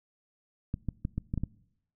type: clicks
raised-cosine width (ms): 5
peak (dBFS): -18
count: 7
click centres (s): 0.741 / 0.887 / 1.051 / 1.18 / 1.339 / 1.377 / 1.436
effects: noise-tail reverb RT60 0.8 s tail -23 dB re dry